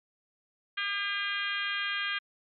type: harmonic tone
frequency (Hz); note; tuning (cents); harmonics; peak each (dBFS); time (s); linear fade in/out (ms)
402.9; G4; +48; 3 / 4 / 5 / 6 / 7 / 8 / 9 / 10; -39 / -33 / -38 / -37 / -41 / -36 / -48 / -47; 0.77-2.19; 10
effects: MP3 64 kbps